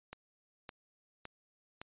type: click train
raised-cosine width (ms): 0.3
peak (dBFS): -28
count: 4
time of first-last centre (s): 0.13-1.815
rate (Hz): 1.78
effects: resampled to 8000 Hz